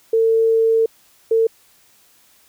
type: tone pair in turn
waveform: sine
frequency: 450.4 / 450.4 Hz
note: A4 / A4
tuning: +40 / +40 cents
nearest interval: unison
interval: 0 cents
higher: neither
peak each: -12 dBFS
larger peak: neither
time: 0.13-0.86 / 1.31-1.47 s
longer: first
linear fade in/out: 5 ms
effects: white hiss -54 dBFS RMS until 2.48 s